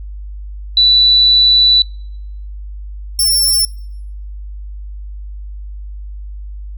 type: tone pair in turn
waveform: sine / 20% pulse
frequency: 3964 / 5403 Hz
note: B7 / E8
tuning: +6 / +42 cents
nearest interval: perfect fourth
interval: 536 cents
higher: second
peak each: -6 / -5 dBFS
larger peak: second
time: 0.77-1.82 / 3.19-3.65 s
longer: first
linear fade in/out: 2 ms
effects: noise-tail reverb RT60 0.8 s tail -26 dB re dry + added 50 Hz sine -25 dBFS peak until 6.77 s